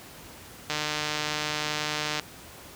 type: click train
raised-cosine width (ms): 0.2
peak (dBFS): -11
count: 227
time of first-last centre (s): 0.7-2.197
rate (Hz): 151
effects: pink hiss -46 dBFS RMS until 2.75 s + high-pass 60 Hz 12 dB/octave